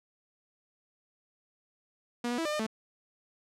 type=tone with pitch steps; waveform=sawtooth; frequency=240.1 / 243.1 / 328 / 600 / 606 / 219.8 Hz; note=B3 / B3 / E4 / D5 / D#5 / A3; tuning=-49 / -27 / -9 / +37 / -46 / -2 cents; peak=-26 dBFS; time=2.24-2.666 s; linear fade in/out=5 ms; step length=71 ms; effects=low-pass 9000 Hz 12 dB/octave